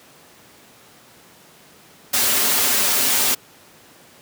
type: noise with comb filter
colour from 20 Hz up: white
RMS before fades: -18 dBFS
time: 2.13-3.35 s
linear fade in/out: 10 ms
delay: 6.1 ms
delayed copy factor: -0.75
effects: pink hiss -48 dBFS RMS until 4.21 s + high-pass 150 Hz 12 dB/octave